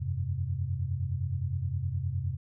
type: chord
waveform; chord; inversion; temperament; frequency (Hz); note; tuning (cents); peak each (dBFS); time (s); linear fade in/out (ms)
sine; F suspended second; none; equal with one note detuned; 87.31 / 96.99 / 130.81; F2 / G2 / C3; 0 / -18 / 0; -33; 0-2.37; 20
effects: none